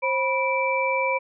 sine tone cluster, 531 / 980 / 2331 Hz, C5 / B5 / D7, +25 / -14 / -14 cents, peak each -25 dBFS, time 0.02-1.19 s, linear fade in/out 20 ms, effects none

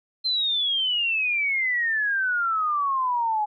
sine exponential sweep, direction down, 4151 to 830 Hz, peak -21 dBFS, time 0.24-3.46 s, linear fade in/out 20 ms, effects none

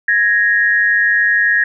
sine tone pair together, 1661.2 / 1868.3 Hz, G#6 / A#6, 0 / +3 cents, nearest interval major second, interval 203 cents, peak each -13 dBFS, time 0.08-1.64 s, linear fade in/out 5 ms, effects none

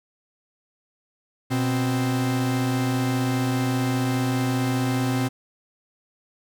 45% pulse tone pair together, 123.47 / 261.9 Hz, B2 / C4, 0 / +2 cents, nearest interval octave + minor second, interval 1302 cents, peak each -24 dBFS, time 1.5-5.29 s, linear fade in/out 20 ms, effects none

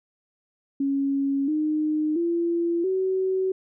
sine tone with pitch steps, 276.3 / 306.6 / 340.2 / 377.4 Hz, C#4 / D#4 / F4 / F#4, -6 / -25 / -45 / +34 cents, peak -21 dBFS, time 0.8-3.52 s, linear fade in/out 5 ms, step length 680 ms, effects none

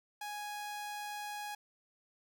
sawtooth tone, 830.6 Hz, G#5, in tune, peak -36 dBFS, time 0.21-1.55 s, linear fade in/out 5 ms, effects none

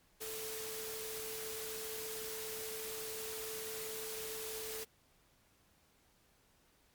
sine tone in noise, 440 Hz, A4, in tune, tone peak -45 dBFS, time 0.2-4.85 s, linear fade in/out 20 ms, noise white, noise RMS -44 dBFS, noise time 0.2-4.85 s, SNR -4 dB, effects pink hiss -70 dBFS RMS until 6.94 s + MP3 96 kbps

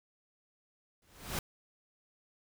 pink noise with exponential growth, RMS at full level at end -32 dBFS, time 1.02-1.39 s, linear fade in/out 2 ms, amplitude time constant 79 ms, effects none

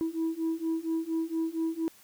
sine beating tone pair, 323.4 / 327.7 Hz, E4 / E4, -33 / -10 cents, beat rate 4.3 Hz, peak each -30 / -29 dBFS, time 0.01-1.88 s, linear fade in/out 0 ms, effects tanh soft clip ceiling -24 dBFS + white hiss -57 dBFS RMS until 2.03 s

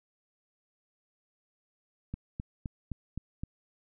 click train, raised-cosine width 5 ms, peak -23 dBFS, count 6, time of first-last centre 2.14-3.435 s, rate 3.86 Hz, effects none

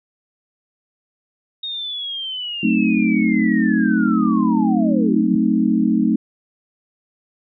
sine linear sweep, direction down, 3729 to 146.83 Hz, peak -24 dBFS, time 1.63-5.36 s, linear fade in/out 5 ms
sine chord, F# diminished seventh, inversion none, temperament equal with one note detuned, 185 / 220 / 260.6 / 311.1 Hz, F#3 / A3 / C4 / Eb4, 0 / 0 / -7 / 0 cents, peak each -22 / -17 / -20 / -20 dBFS, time 2.63-6.16 s, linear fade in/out 5 ms
effects none

